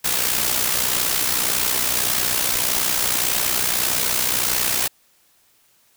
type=noise with amplitude modulation; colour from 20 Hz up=white; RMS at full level=-18 dBFS; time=0.04-4.88 s; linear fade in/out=10 ms; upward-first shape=sine; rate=61.7 Hz; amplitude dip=60%; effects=white hiss -59 dBFS RMS until 5.96 s